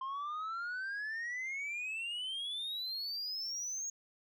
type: exponential sweep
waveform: sine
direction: up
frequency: 1046.5 to 6645 Hz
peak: -34 dBFS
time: 0.01-3.9 s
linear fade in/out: 5 ms
effects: tanh soft clip ceiling -36 dBFS